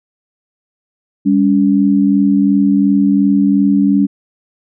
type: tone pair together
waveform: sine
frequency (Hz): 200 / 282.8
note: G3 / C#4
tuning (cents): +35 / +35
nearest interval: tritone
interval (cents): 600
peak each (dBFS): -11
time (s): 1.25-4.07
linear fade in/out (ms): 20
effects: none